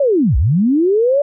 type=linear two-way sweep; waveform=sine; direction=down then up; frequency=587.3 to 52.7 to 587.3 Hz; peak=-10 dBFS; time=0-1.22 s; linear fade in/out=5 ms; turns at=0.37 s; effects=none